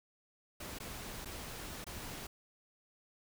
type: noise with dropouts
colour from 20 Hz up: pink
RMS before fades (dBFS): -45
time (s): 0.6-2.27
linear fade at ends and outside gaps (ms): 5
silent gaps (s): 0.787-0.8 / 1.248-1.256 / 1.843-1.866
effects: none